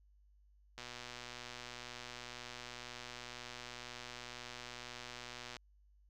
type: click train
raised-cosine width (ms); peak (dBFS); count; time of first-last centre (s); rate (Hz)
0.2; -29; 585; 0.78-5.567; 122
effects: added 50 Hz sine -64 dBFS peak until 6.09 s